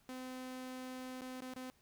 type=tone with dropouts; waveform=sawtooth; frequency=256.3 Hz; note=C4; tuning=36 cents flat; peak=-40 dBFS; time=0.09-1.7 s; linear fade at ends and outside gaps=0 ms; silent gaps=1.209-1.218 / 1.406-1.42 / 1.536-1.563 s; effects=pink hiss -71 dBFS RMS until 1.81 s